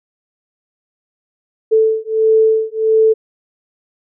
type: beating tone pair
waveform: sine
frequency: 440 / 441.5 Hz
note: A4 / A4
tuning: 0 / +6 cents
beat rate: 1.5 Hz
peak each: -13 dBFS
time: 1.71-3.14 s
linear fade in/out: 20 ms
effects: none